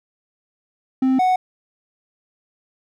triangle tone pair in turn, 261.6 / 739.9 Hz, C4 / F#5, 0 / 0 cents, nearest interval octave + tritone, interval 1800 cents, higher second, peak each -12 dBFS, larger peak neither, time 1.02-1.19 / 1.19-1.36 s, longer neither, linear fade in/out 5 ms, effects none

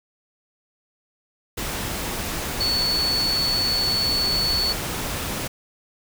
sine tone in noise, 4435 Hz, C#8, in tune, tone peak -20 dBFS, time 2.6-4.73 s, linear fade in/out 10 ms, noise pink, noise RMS -28 dBFS, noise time 1.57-5.48 s, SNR +5 dB, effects none

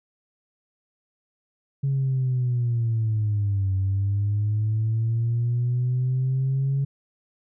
sine linear two-way sweep, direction down then up, 138.59 to 95 to 138.59 Hz, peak -19 dBFS, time 1.83-6.85 s, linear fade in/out 10 ms, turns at 3.74 s, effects tanh soft clip ceiling -17 dBFS

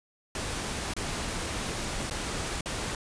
pink noise with dropouts, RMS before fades -33 dBFS, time 0.35-2.95 s, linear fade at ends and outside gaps 2 ms, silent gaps 0.937-0.965 / 2.099-2.109 / 2.609-2.658 s, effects resampled to 22050 Hz

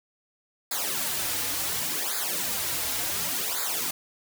white noise with flanger, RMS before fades -29 dBFS, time 0.71-3.91 s, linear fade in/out 5 ms, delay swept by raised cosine 0.34 to 5.34 ms, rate 0.69 Hz, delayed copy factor -1, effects none

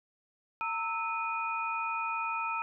sine tone cluster, 913 / 1309 / 2472 Hz, A#5 / E6 / D#7, -36 / -13 / -12 cents, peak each -35 / -34 / -36 dBFS, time 0.61-2.62 s, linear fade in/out 0 ms, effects none

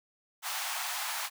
pink high-pass noise, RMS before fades -35 dBFS, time 0.42-1.3 s, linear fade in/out 50 ms, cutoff 730 Hz, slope 48 dB/octave, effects none

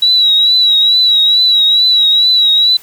sine tone with vibrato, 3888 Hz, B7, 28 cents flat, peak -6 dBFS, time 0.02-2.77 s, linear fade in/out 5 ms, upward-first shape triangle, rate 2.3 Hz, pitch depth 61 cents each way, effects white hiss -39 dBFS RMS until 2.82 s

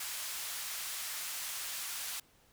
white band-pass noise, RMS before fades -40 dBFS, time 0-2.2 s, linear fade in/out 5 ms, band 1000 to 14000 Hz, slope 12 dB/octave, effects pink hiss -66 dBFS RMS until 2.52 s

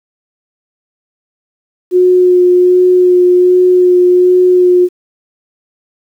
sine tone with vibrato, 361.5 Hz, F#4, 40 cents flat, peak -4 dBFS, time 1.91-4.89 s, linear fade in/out 50 ms, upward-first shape sine, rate 1.3 Hz, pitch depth 13 cents each way, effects 7-bit

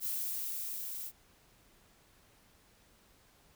violet noise with level ramp, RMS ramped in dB -35 to -42 dBFS, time 0-1.12 s, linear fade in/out 50 ms, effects pink hiss -65 dBFS RMS until 3.55 s

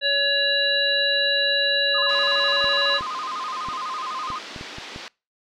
harmonic tone, 563 Hz, C#5, 27 cents sharp, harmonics 1 / 3 / 5 / 7, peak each -26 / -23 / -26 / -21 dBFS, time 0.01-3.01 s, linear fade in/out 50 ms
sine tone with vibrato, 1136 Hz, C#6, 42 cents sharp, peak -27 dBFS, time 1.94-4.39 s, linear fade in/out 10 ms, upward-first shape square, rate 12 Hz, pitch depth 150 cents each way
white band-pass noise, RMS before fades -38 dBFS, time 2.09-5.08 s, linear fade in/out 0 ms, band 220 to 4600 Hz, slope 24 dB/octave
clicks, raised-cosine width 3 ms, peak -24 dBFS, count 8, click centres 2.643 / 3.009 / 3.686 / 4.303 / 4.562 / 4.611 / 4.784 / 4.961 s
effects noise-tail reverb RT60 0.3 s tail -25 dB re dry

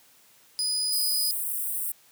30% pulse tone, 4969 Hz, D#8, 3 cents flat, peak -22 dBFS, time 0.59-1.31 s, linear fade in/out 0 ms
white high-pass noise, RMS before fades -30 dBFS, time 0.92-1.92 s, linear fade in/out 5 ms, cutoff 8300 Hz, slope 96 dB/octave
effects white hiss -58 dBFS RMS until 2.11 s + high-pass 100 Hz 12 dB/octave

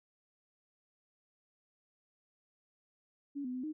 sine tone with pitch steps, 283 / 251.2 / 254.6 / 308.5 Hz, C#4 / B3 / C4 / D#4, +36 / +30 / -47 / -15 cents, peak -36 dBFS, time 3.35-3.73 s, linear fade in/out 20 ms, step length 95 ms, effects none

